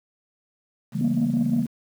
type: chord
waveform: sine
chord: A dominant seventh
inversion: first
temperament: equal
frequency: 138.59 / 164.81 / 196 / 220 Hz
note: C#3 / E3 / G3 / A3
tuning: 0 / 0 / 0 / 0 cents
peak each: -28 dBFS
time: 0.92-1.67 s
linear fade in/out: 50 ms
type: tone with tremolo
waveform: sine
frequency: 236.8 Hz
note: A#3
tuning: 27 cents sharp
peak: -18 dBFS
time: 1.01-1.66 s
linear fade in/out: 2 ms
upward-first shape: sine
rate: 5.9 Hz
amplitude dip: 50%
effects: tanh soft clip ceiling -14 dBFS + 8-bit